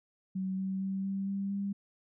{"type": "tone with pitch steps", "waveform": "sine", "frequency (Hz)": [189, 190.98, 192.97, 194.99, 197.03, 199.09], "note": ["F#3", "G3", "G3", "G3", "G3", "G3"], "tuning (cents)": [37, -45, -27, -9, 9, 27], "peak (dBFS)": -31, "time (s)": [0.35, 1.73], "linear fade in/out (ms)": 10, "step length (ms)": 230, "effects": []}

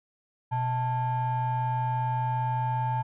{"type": "ring-modulated tone", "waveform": "triangle", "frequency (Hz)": 379.6, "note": "F#4", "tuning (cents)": 44, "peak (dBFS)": -20, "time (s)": [0.51, 3.03], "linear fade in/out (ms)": 20, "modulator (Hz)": 503, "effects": ["resampled to 8000 Hz"]}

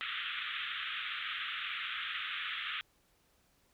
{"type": "band-pass noise", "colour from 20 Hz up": "white", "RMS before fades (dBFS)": -39, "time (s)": [0.01, 2.81], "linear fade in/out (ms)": 0, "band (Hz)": [1200, 3600], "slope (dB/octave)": 96, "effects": ["pink hiss -71 dBFS RMS until 3.73 s"]}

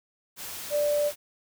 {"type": "tone in noise", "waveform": "sine", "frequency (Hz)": 587.3, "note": "D5", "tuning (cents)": 0, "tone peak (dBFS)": -22, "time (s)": [0.7, 1.12], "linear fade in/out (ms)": 50, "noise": "white", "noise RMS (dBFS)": -38, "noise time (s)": [0.36, 1.16], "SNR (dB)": 13, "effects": []}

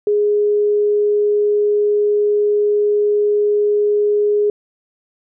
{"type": "tone", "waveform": "sine", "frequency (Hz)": 415.3, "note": "G#4", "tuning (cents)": 0, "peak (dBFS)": -12, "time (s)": [0.07, 4.5], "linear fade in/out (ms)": 2, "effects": []}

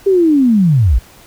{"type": "linear sweep", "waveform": "sine", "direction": "down", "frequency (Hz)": [401.7, 46.28], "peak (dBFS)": -7, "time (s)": [0.06, 0.99], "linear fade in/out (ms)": 10, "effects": ["pink hiss -42 dBFS RMS until 1.26 s"]}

